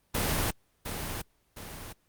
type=noise with echo; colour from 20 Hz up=pink; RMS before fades=-28 dBFS; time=0.14-0.51 s; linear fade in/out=10 ms; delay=710 ms; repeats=2; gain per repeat=-7 dB; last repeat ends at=1.93 s; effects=pink hiss -70 dBFS RMS until 2.08 s + Opus 24 kbps